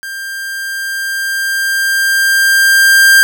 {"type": "tone with level ramp", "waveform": "45% pulse", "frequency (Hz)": 1590, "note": "G6", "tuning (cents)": 24, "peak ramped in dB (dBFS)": [-22, -3], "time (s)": [0.03, 3.23], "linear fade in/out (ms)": 0, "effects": []}